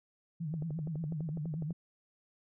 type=tone with vibrato; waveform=sine; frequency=157.5 Hz; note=D#3; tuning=21 cents sharp; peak=-34 dBFS; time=0.4-1.73 s; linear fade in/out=10 ms; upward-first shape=triangle; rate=8.6 Hz; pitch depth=150 cents each way
type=click train; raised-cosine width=2 ms; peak=-31 dBFS; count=15; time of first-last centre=0.54-1.707 s; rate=12 Hz
effects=none